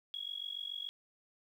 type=tone with amplitude modulation; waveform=sine; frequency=3322 Hz; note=G#7; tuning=in tune; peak=-35 dBFS; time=0.14-0.89 s; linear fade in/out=0 ms; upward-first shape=sine; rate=47 Hz; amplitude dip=90%; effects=11-bit